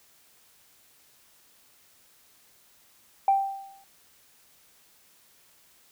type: tone with exponential decay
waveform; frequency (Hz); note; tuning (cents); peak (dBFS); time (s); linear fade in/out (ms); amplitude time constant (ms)
sine; 784; G5; 0; -15; 3.28-3.84; 2; 120
effects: tanh soft clip ceiling -12 dBFS + white hiss -60 dBFS RMS until 5.91 s